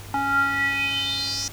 square tone with band-pass filter sweep, 277.2 Hz, C#4, in tune, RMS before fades -24 dBFS, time 0.14-1.48 s, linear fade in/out 2 ms, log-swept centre 1000 to 5900 Hz, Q 7, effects added 100 Hz sine -39 dBFS peak until 1.52 s + pink hiss -42 dBFS RMS until 1.52 s

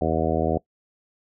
harmonic tone, 80.3 Hz, E2, 45 cents flat, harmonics 1 / 2 / 3 / 4 / 5 / 6 / 7 / 8 / 9, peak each -29 / -29 / -29 / -29 / -29 / -29 / -29 / -29 / -29 dBFS, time 0.01-0.58 s, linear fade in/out 5 ms, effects noise-tail reverb RT60 0.1 s tail -21 dB re dry

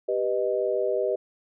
sine chord, G augmented, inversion none, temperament equal with one note detuned, 392 / 493.9 / 619.7 Hz, G4 / B4 / D#5, 0 / 0 / -7 cents, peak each -27 dBFS, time 0.08-1.16 s, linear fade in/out 10 ms, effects none

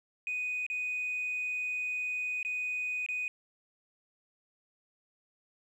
sine tone with dropouts, 2489 Hz, D#7, in tune, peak -30 dBFS, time 0.27-3.28 s, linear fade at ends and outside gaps 1 ms, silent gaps 0.665-0.7 / 2.429-2.449 / 3.063-3.087 s, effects tanh soft clip ceiling -28 dBFS + 11-bit

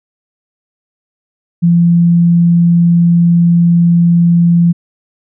sine tone, 171.1 Hz, F3, 35 cents flat, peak -5 dBFS, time 1.62-4.73 s, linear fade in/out 20 ms, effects none

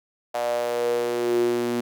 sawtooth tone with high-pass filter sweep, 119.9 Hz, A#2, 49 cents sharp, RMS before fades -24 dBFS, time 0.34-1.81 s, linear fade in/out 10 ms, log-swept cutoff 660 to 280 Hz, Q 7.4, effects none

